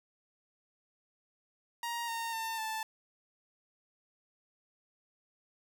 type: tone with pitch steps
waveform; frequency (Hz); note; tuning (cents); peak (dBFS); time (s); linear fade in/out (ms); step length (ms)
sawtooth; 940 / 919.6 / 899.6 / 880.1; A#5 / A#5 / A5 / A5; +14 / -24 / +38 / 0; -31; 1.83-2.83; 2; 250
effects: none